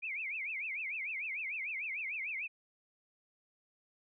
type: tone with vibrato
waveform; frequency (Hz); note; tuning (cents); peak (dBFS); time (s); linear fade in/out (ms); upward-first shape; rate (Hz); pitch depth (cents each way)
sine; 2349; D7; 0; -36; 0.02-2.48; 20; triangle; 6.7; 250
effects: none